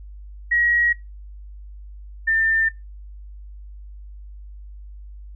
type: tone pair in turn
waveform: sine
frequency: 1902 / 1795.2 Hz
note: A#6 / A6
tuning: +34 / +34 cents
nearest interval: minor second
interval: 100 cents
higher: first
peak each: -16 dBFS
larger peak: neither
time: 0.51-0.93 / 2.27-2.69 s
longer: neither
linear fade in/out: 10 ms
effects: noise-tail reverb RT60 0.2 s tail -21 dB re dry + added 50 Hz sine -36 dBFS peak until 5.35 s